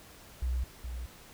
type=tone pair in turn; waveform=sine; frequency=62.5 / 60.65 Hz; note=B1 / B1; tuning=+21 / -31 cents; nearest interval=minor second; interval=52 cents; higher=first; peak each=-28 / -35 dBFS; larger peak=first; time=0.42-0.64 / 0.84-1.06 s; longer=neither; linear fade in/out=5 ms; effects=pink hiss -53 dBFS RMS until 1.33 s